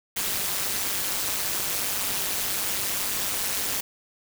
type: noise with amplitude modulation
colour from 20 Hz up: white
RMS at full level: -24 dBFS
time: 0.16-3.81 s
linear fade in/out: 10 ms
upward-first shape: sine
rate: 199 Hz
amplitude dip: 80%
effects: none